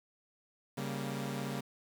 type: chord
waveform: sawtooth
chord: G diminished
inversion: second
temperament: equal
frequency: 138.59 / 196 / 233.1 Hz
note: Db3 / G3 / Bb3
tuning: 0 / 0 / 0 cents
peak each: -35 / -37 / -37 dBFS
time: 0.77-1.61 s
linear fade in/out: 10 ms
effects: 9-bit